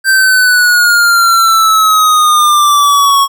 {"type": "exponential sweep", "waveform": "square", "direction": "down", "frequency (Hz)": [1568, 1100], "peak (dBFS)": -6, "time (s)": [0.04, 3.28], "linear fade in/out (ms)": 50, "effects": []}